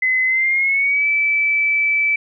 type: tone with pitch glide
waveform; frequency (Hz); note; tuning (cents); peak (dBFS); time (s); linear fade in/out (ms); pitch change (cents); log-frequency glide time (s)
sine; 2036 to 2312; C7 to D7; -48 to -28; -14; 0.02-2.16; 5; +220; 0.26-1.07
effects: none